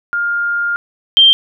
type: tone pair in turn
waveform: sine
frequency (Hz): 1408 / 3161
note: F6 / G7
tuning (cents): +14 / +14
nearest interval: octave + major second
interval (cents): 1400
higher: second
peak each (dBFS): -14 / -4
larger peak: second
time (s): 0.13-0.76 / 1.17-1.33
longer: first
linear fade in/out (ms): 0
effects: none